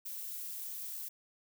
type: noise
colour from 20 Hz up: violet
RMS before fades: -42 dBFS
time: 0.05-1.09 s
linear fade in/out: 10 ms
effects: none